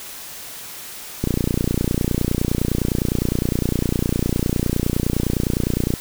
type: click train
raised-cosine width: 3 ms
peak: -6 dBFS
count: 141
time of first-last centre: 1.24-5.938 s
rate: 29.8 Hz
effects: white hiss -35 dBFS RMS until 6 s